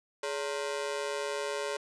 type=ring-modulated tone; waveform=sawtooth; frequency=493.9 Hz; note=B4; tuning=in tune; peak=-25 dBFS; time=0.23-1.77 s; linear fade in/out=5 ms; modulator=73.9 Hz; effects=resampled to 22050 Hz + 11-bit